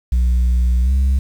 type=tone with pitch glide; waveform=sine; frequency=61.3 to 66.46 Hz; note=B1 to C2; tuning=-12 to +28 cents; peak=-9 dBFS; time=0.12-1.19 s; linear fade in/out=5 ms; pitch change=+140 cents; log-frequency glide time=0.82-0.92 s; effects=tanh soft clip ceiling -11 dBFS + 7-bit